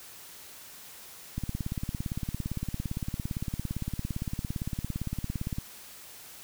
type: click train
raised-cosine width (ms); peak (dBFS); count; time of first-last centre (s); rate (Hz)
5; -19; 75; 1.38-5.585; 17.6
effects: white hiss -48 dBFS RMS until 6.43 s